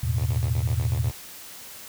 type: chord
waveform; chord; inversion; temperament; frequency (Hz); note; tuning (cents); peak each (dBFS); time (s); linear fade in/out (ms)
sine; E suspended fourth; none; equal with one note detuned; 82.41 / 109.05 / 123.47; E2 / A2 / B2; 0 / -15 / 0; -26; 0.03-1.11; 5
type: tone bursts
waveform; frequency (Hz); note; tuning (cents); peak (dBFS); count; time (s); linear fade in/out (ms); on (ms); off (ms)
5% pulse; 75.2; D2; +42; -27; 8; 0.17-1.114; 5; 83; 40
effects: white hiss -42 dBFS RMS until 1.88 s